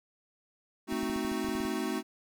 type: chord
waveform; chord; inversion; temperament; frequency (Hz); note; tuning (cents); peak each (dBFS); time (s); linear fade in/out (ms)
square; A diminished seventh; none; equal; 220 / 261.6 / 311.1 / 370; A3 / C4 / Eb4 / Gb4; 0 / 0 / 0 / 0; -37; 0.87-2.03; 50
type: clicks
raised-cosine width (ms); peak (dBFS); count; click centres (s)
5; -34; 11; 0.925 / 1.031 / 1.098 / 1.162 / 1.249 / 1.317 / 1.446 / 1.487 / 1.553 / 1.604 / 1.652
effects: none